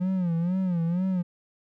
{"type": "tone with vibrato", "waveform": "triangle", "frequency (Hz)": 177.2, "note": "F3", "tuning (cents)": 25, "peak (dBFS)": -21, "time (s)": [0, 1.23], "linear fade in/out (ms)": 20, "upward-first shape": "sine", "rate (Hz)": 2.1, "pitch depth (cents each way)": 120, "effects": []}